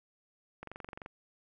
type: click train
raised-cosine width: 0.5 ms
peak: -28 dBFS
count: 11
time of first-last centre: 0.63-1.061 s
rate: 23.2 Hz
effects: none